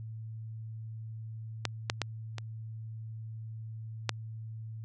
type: clicks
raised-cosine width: 0.2 ms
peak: -12 / -10 / -12 / -21 / -10 dBFS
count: 5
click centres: 1.653 / 1.899 / 2.017 / 2.383 / 4.093 s
effects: added 111 Hz sine -39 dBFS peak until 4.84 s + resampled to 24000 Hz